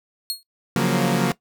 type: tone with exponential decay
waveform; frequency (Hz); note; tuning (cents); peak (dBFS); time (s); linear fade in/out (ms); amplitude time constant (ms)
sawtooth; 4300; C8; +47; -17; 0.3-0.43; 0; 28
type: chord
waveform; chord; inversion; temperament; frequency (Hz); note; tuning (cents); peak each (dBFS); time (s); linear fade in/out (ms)
sawtooth; Gb major seventh; second; equal with one note detuned; 139.23 / 174.61 / 185 / 233.1; Db3 / F3 / Gb3 / Bb3; +8 / 0 / 0 / 0; -20 / -20 / -19 / -19; 0.76-1.32; 2
effects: noise-tail reverb RT60 0.1 s tail -17 dB re dry